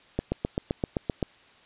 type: click train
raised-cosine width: 2 ms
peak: -12 dBFS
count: 9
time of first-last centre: 0.19-1.228 s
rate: 7.71 Hz
effects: white hiss -56 dBFS RMS until 1.65 s + resampled to 8000 Hz